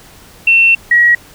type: tone pair in turn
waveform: sine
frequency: 2700 / 1909.2 Hz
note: E7 / A#6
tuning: +41 / +41 cents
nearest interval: tritone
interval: 600 cents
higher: first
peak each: -5 dBFS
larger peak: neither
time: 0.47-0.75 / 0.91-1.15 s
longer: first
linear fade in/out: 5 ms
effects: pink hiss -40 dBFS RMS until 1.34 s